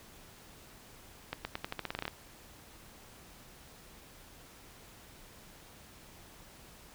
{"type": "accelerating click train", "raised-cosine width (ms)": 0.3, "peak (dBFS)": -19, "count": 13, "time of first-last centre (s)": [1.33, 2.08], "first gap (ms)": 120, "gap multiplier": 0.87, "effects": ["pink hiss -55 dBFS RMS until 6.94 s"]}